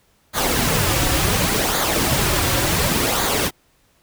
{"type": "noise with flanger", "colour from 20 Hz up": "pink", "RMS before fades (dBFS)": -19, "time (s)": [0.33, 3.51], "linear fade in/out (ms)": 50, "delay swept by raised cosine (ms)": [0.36, 4.86], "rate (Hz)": 0.69, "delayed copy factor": -0.55, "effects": ["pink hiss -60 dBFS RMS until 4.02 s"]}